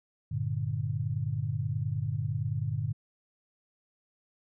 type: chord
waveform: sine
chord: G minor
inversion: none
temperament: equal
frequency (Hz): 98 / 116.54 / 146.83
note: G2 / Bb2 / D3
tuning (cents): 0 / 0 / 0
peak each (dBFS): -34 / -32 / -33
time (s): 0.31-2.93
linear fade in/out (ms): 10
effects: none